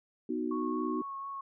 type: chord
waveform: sine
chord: B major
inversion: none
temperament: equal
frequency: 246.9 / 311.1 / 370 Hz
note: B3 / D#4 / F#4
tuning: 0 / 0 / 0 cents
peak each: -35 / -34 / -36 dBFS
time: 0.29-1.02 s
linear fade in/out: 5 ms
type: tone with vibrato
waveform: sine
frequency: 1100 Hz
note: C#6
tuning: 14 cents flat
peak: -37 dBFS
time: 0.51-1.41 s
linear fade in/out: 5 ms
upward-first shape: triangle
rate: 4.2 Hz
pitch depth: 15 cents each way
effects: none